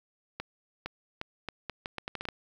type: accelerating click train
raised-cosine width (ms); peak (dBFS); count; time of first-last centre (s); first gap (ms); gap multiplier
0.3; -19; 12; 0.4-2.287; 460; 0.77
effects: 9-bit